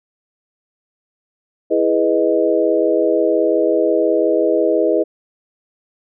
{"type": "chord", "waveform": "sine", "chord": "E major seventh", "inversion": "none", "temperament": "equal", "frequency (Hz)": [329.6, 415.3, 493.9, 622.3], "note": ["E4", "G#4", "B4", "D#5"], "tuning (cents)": [0, 0, 0, 0], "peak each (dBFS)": -18, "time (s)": [1.7, 5.04], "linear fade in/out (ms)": 20, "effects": []}